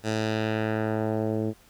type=tone with low-pass filter sweep; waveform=10% pulse; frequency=109.4 Hz; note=A2; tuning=9 cents flat; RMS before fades=-27 dBFS; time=0.03-1.54 s; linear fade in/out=50 ms; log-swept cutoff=7500 to 360 Hz; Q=1.1; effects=pink hiss -57 dBFS RMS until 1.69 s